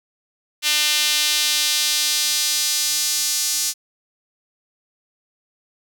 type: tone with high-pass filter sweep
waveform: sawtooth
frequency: 300 Hz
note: D4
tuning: 37 cents sharp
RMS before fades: -20 dBFS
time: 0.62-3.74 s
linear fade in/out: 50 ms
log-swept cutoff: 3100 to 5800 Hz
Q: 1.5
effects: none